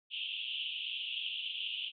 pink band-pass noise, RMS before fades -39 dBFS, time 0.1-1.92 s, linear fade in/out 50 ms, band 2700 to 3400 Hz, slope 96 dB/octave, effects none

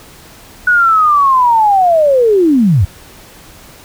sine linear sweep, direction down, 1480 to 77.78 Hz, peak -6 dBFS, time 0.67-2.85 s, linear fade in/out 5 ms, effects pink hiss -38 dBFS RMS until 3.84 s

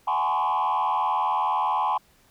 sine tone with frequency modulation, 932.3 Hz, A#5, in tune, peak -19 dBFS, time 0.07-1.98 s, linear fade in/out 10 ms, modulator 80.5 Hz, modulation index 2.1, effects tanh soft clip ceiling -19 dBFS + pink hiss -60 dBFS RMS until 2.3 s

